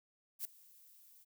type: noise with ADSR envelope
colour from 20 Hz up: violet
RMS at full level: -38 dBFS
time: 0.39-1.25 s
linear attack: 59 ms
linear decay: 5 ms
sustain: -24 dB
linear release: 28 ms
effects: none